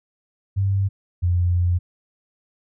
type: tone pair in turn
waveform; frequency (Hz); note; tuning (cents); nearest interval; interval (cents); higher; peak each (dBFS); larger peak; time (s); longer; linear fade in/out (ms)
sine; 97.9 / 88.23; G2 / F2; -2 / +18; major second; 180; first; -17 / -16; second; 0.56-0.89 / 1.22-1.79; second; 20
effects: none